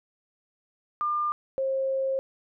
sine tone pair in turn, 1200 / 534.5 Hz, D6 / C5, +37 / +37 cents, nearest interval octave + major second, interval 1400 cents, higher first, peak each -24 dBFS, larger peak neither, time 1.01-1.32 / 1.58-2.19 s, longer second, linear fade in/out 0 ms, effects none

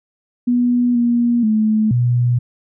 sine tone with pitch steps, 243.9 / 238.2 / 216.4 / 121.8 Hz, B3 / A#3 / A3 / B2, -21 / +38 / -29 / -24 cents, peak -12 dBFS, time 0.47-2.39 s, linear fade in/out 10 ms, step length 480 ms, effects none

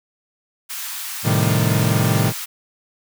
white high-pass noise, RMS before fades -29 dBFS, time 0.69-2.46 s, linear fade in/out 20 ms, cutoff 920 Hz, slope 24 dB/octave
40% pulse chord, A half-diminished seventh, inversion none, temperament equal with one note detuned, 110.38 / 130.81 / 155.56 / 196 Hz, A2 / C3 / Eb3 / G3, +6 / 0 / 0 / 0 cents, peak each -18 / -21 / -20 / -23 dBFS, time 1.23-2.33 s, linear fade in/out 50 ms
effects none

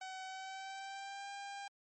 sawtooth tone with pitch glide, 755 to 799.4 Hz, F#5 to G5, +35 to +34 cents, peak -40 dBFS, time 0.01-1.68 s, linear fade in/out 5 ms, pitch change +99 cents, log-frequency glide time 0.24-1.3 s, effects MP3 32 kbps

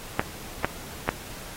clicks, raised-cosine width 0.5 ms, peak -6 dBFS, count 3, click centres 0.195 / 0.646 / 1.09 s, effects pink hiss -41 dBFS RMS until 1.56 s + AAC 48 kbps

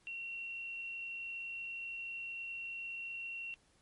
sine tone with frequency modulation, 2734 Hz, F7, 37 cents flat, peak -40 dBFS, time 0.07-3.54 s, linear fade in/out 0 ms, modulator 51.3 Hz, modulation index 0.42, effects pink hiss -70 dBFS RMS until 3.81 s + MP3 48 kbps

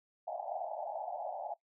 pink band-pass noise, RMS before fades -40 dBFS, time 0.27-1.54 s, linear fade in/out 10 ms, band 600 to 850 Hz, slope 96 dB/octave, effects noise-tail reverb RT60 0.1 s tail -17 dB re dry

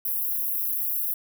white high-pass noise, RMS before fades -27 dBFS, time 0.05-1.14 s, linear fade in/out 5 ms, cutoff 11000 Hz, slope 96 dB/octave, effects none

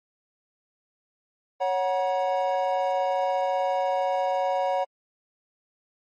triangle chord, F# major, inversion second, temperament equal with one note detuned, 554.4 / 740 / 954.1 Hz, C#5 / F#5 / A#5, 0 / 0 / +40 cents, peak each -24 / -24 / -28 dBFS, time 1.6-4.85 s, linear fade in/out 20 ms, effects MP3 32 kbps

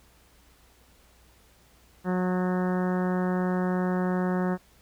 harmonic tone with a mistuned harmonic, 182.3 Hz, F#3, 25 cents flat, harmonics 1 / 2 / 3 / 4 / 5 / 6 / 7 / 8 / 9 / 10, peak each -25 / -31 / -35 / -37 / -39 / -41 / -42 / -43 / -44 / -45 dBFS, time 2.04-4.58 s, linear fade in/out 50 ms, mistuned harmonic 8, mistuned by +20 cents, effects added 60 Hz sine -60 dBFS peak until 4.81 s + pink hiss -60 dBFS RMS until 4.81 s

